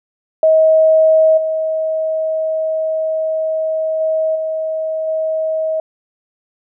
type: tone with level steps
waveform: sine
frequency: 635 Hz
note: D#5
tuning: 35 cents sharp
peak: -7 / -15 / -13 / -17 / -15 dBFS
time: 0.43-5.8 s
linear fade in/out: 2 ms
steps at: 1.37 / 4 / 4.35 / 5.07 s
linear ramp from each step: 10 ms
effects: none